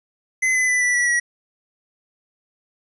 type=tone with pitch steps; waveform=square; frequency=2042 / 2017 / 1993.1 / 1969 / 1945.3 / 1921.8 Hz; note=C7 / B6 / B6 / B6 / B6 / B6; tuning=-43 / +36 / +15 / -6 / -27 / -48 cents; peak=-17 dBFS; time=0.42-1.2 s; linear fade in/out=10 ms; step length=130 ms; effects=resampled to 24000 Hz